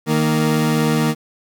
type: tone pair together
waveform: 30% pulse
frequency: 155.56 / 232 Hz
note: D#3 / A#3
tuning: 0 / -8 cents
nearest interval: perfect fifth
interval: 692 cents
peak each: -15 dBFS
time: 0.06-1.15 s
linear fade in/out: 50 ms
effects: 8-bit